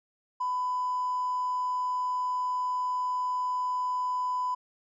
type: tone with hard clipping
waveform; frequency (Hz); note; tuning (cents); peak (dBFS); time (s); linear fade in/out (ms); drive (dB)
triangle; 1000; B5; +21; -27; 0.4-4.55; 10; 3
effects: resampled to 16000 Hz